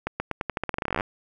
accelerating click train, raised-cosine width 0.5 ms, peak -11 dBFS, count 21, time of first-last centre 0.07-1.008 s, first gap 130 ms, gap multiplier 0.87, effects none

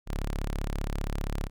sawtooth tone, 35.15 Hz, C#1, 25 cents sharp, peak -25 dBFS, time 0.06-1.5 s, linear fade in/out 50 ms, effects none

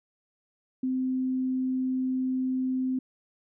sine tone, 258.4 Hz, C4, 21 cents flat, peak -25 dBFS, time 0.83-2.99 s, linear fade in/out 5 ms, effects none

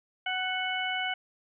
harmonic tone with a mistuned harmonic, 745 Hz, F#5, 12 cents sharp, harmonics 1 / 2 / 3 / 4, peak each -34 / -34 / -34 / -34 dBFS, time 0.26-1.14 s, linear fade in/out 5 ms, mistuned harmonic 3, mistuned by -25 cents, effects none

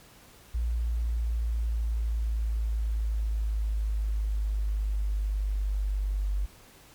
sine exponential sweep, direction down, 58.27 to 48.91 Hz, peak -25 dBFS, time 0.54-6.46 s, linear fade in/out 10 ms, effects pink hiss -54 dBFS RMS until 6.94 s + MP3 96 kbps

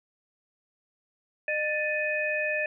sine tone cluster, 608 / 1763 / 2502 Hz, D#5 / A6 / D#7, -40 / +3 / +9 cents, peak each -30 dBFS, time 1.48-2.66 s, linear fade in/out 2 ms, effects none

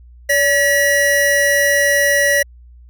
square tone pair together, 571 / 1928.4 Hz, D5 / B6, -49 / -42 cents, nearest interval octave + major sixth, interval 2107 cents, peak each -17 / -14 dBFS, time 0.29-2.43 s, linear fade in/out 10 ms, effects added 60 Hz sine -39 dBFS peak until 2.89 s

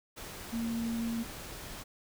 sine tone in noise, 230.4 Hz, A#3, 20 cents flat, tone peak -31 dBFS, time 0.52-1.24 s, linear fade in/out 20 ms, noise pink, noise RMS -44 dBFS, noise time 0.16-1.84 s, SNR +10 dB, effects none

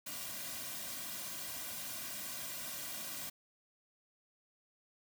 white noise with comb filter, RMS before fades -43 dBFS, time 0.06-3.3 s, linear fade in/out 10 ms, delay 2.3 ms, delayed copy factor -0.9, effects none

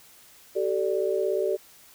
sine chord, G suspended second, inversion none, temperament equal with one note detuned, 382.8 / 440 / 587.3 Hz, G4 / A4 / D5, -41 / 0 / 0 cents, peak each -26 / -28 / -28 dBFS, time 0.55-1.57 s, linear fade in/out 20 ms, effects white hiss -53 dBFS RMS until 1.94 s

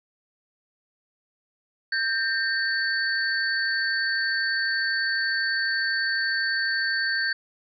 sine tone cluster, 1578 / 1818 / 4484 Hz, G6 / A#6 / C#8, +11 / -44 / +19 cents, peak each -25 / -28 / -29 dBFS, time 1.92-7.33 s, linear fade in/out 5 ms, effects none

